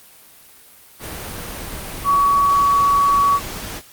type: tone in noise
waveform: sine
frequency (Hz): 1129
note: C#6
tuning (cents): +31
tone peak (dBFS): -12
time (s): 2.04-3.4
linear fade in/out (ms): 50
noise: pink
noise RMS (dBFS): -30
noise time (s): 0.99-3.82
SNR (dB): +15
effects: white hiss -46 dBFS RMS until 3.92 s + Opus 32 kbps